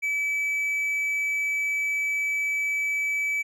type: tone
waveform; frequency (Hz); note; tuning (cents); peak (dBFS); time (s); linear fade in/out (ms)
triangle; 2298; D7; -38; -22; 0.02-3.43; 20
effects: none